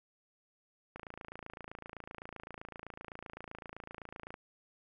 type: click train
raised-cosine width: 0.5 ms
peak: -29 dBFS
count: 95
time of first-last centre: 0.96-4.341 s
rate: 27.8 Hz
effects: none